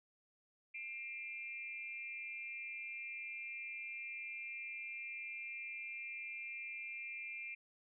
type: tone with amplitude modulation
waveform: sine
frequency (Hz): 2379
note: D7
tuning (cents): +22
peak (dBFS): -39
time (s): 0.74-7.55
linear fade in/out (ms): 10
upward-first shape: sine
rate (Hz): 260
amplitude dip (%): 90
effects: none